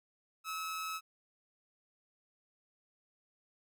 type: tone with amplitude modulation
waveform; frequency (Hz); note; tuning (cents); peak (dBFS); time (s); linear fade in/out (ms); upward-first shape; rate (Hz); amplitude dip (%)
sawtooth; 1292; E6; -35; -32; 0.44-1.01; 50; sine; 170; 35
effects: none